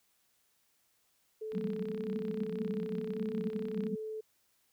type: tone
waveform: sine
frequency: 435.2 Hz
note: A4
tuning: 19 cents flat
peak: -37 dBFS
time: 1.41-4.21 s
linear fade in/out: 10 ms
type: click train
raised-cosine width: 0.3 ms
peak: -35 dBFS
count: 78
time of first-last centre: 1.52-3.868 s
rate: 32.8 Hz
type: band-pass noise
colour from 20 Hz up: pink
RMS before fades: -38 dBFS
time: 1.53-3.96 s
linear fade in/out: 5 ms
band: 180 to 230 Hz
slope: 96 dB/octave
effects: white hiss -73 dBFS RMS until 4.72 s

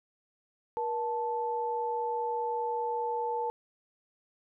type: tone pair together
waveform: sine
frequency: 476 / 877.5 Hz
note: A#4 / A5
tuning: +36 / -5 cents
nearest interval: major seventh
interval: 1059 cents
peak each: -33 / -31 dBFS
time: 0.77-3.5 s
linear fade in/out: 0 ms
effects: none

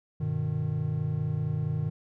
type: chord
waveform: triangle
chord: G augmented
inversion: none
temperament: just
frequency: 98 / 122.5 / 153.12 Hz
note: G2 / B2 / D#3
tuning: 0 / -14 / -27 cents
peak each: -32 / -30 / -27 dBFS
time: 0.2-1.9 s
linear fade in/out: 10 ms
effects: none

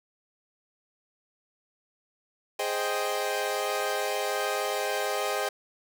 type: chord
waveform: sawtooth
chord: Ab major seventh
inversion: none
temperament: equal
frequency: 415.3 / 523.3 / 622.3 / 784 Hz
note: Ab4 / C5 / Eb5 / G5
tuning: 0 / 0 / 0 / 0 cents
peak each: -29 dBFS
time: 2.59-5.49 s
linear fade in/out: 5 ms
effects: none

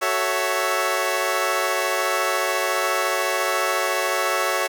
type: chord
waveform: 15% pulse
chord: F# minor seventh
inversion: none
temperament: equal with one note detuned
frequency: 374.3 / 440 / 554.4 / 659.3 Hz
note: F#4 / A4 / C#5 / E5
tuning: +20 / 0 / 0 / 0 cents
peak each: -21 / -22 / -18 / -19 dBFS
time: 0.01-4.68 s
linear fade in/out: 20 ms
effects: none

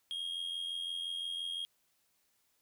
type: tone with amplitude modulation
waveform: triangle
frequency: 3258 Hz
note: G#7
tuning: 34 cents flat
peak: -32 dBFS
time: 0.11-1.65 s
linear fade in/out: 0 ms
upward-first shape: sine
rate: 85.8 Hz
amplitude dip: 60%
effects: white hiss -75 dBFS RMS until 2.61 s

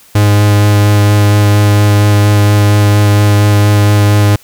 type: tone with vibrato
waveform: 45% pulse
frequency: 103.4 Hz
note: G#2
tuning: 7 cents flat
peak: -5 dBFS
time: 0.15-4.36 s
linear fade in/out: 5 ms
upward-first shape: sine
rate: 4.3 Hz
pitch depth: 10 cents each way
effects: white hiss -42 dBFS RMS until 4.43 s

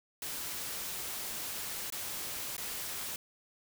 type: noise with dropouts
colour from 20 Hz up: white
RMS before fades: -39 dBFS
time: 0.22-3.16 s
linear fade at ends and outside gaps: 2 ms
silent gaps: 1.902-1.923 / 2.567-2.579 s
effects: none

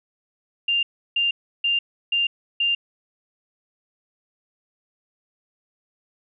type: tone bursts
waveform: sine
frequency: 2794 Hz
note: F7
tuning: in tune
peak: -18 dBFS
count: 5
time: 0.68-2.75 s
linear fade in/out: 5 ms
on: 150 ms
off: 330 ms
effects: none

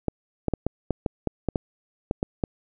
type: clicks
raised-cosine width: 2 ms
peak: -10 dBFS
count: 12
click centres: 0.083 / 0.483 / 0.537 / 0.666 / 0.907 / 1.062 / 1.273 / 1.487 / 1.558 / 2.111 / 2.229 / 2.438 s
effects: none

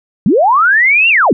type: linear two-way sweep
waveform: sine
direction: up then down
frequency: 155.6 to 2807 to 155.6 Hz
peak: -6 dBFS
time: 0.26-1.33 s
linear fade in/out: 2 ms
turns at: 1.09 s
effects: none

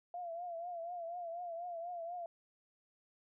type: tone with vibrato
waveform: sine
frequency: 689 Hz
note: F5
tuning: 24 cents flat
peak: -40 dBFS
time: 0.14-2.26 s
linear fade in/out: 2 ms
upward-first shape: triangle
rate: 4.1 Hz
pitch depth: 85 cents each way
effects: none

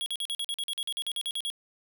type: tone bursts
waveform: square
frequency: 3322 Hz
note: G#7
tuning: in tune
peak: -30 dBFS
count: 16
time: 0.01-1.501 s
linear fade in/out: 0 ms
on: 51 ms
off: 45 ms
effects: none

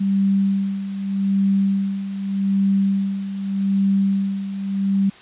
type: tone with tremolo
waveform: sine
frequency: 196 Hz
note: G3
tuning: in tune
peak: -14 dBFS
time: 0-5.1 s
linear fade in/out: 10 ms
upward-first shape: sine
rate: 0.83 Hz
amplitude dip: 70%
effects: white hiss -44 dBFS RMS until 5.21 s + resampled to 8000 Hz

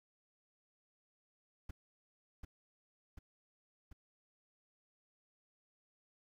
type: noise with echo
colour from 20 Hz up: brown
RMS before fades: -44 dBFS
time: 1.69-1.71 s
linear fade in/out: 5 ms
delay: 740 ms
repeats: 3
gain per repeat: -3 dB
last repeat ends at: 3.93 s
effects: none

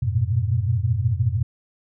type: tone cluster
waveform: sine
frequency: 89.8 / 104.1 / 117.6 / 123.3 Hz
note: F2 / G#2 / A#2 / B2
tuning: +49 / +5 / +16 / -2 cents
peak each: -24 dBFS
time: 0.02-1.43 s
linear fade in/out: 10 ms
effects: none

